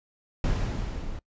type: noise with level ramp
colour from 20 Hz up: brown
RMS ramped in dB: -23 to -37 dBFS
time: 0.44-1.19 s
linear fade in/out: 2 ms
effects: noise-tail reverb RT60 0.1 s tail -23 dB re dry + resampled to 16000 Hz